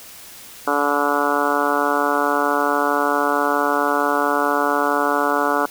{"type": "harmonic tone", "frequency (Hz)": 144.5, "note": "D3", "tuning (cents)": -28, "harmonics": [2, 3, 4, 5, 6, 7, 8, 9, 10], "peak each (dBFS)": [-25, -25, -25, -25, -25, -25, -25, -25, -25], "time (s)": [0.67, 5.66], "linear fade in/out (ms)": 5, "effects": ["white hiss -40 dBFS RMS until 5.7 s"]}